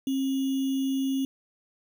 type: tone with sample-and-hold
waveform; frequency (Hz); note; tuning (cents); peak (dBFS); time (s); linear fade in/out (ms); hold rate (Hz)
sine; 268.6; C4; +46; -24; 0.07-1.25; 2; 3150
effects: none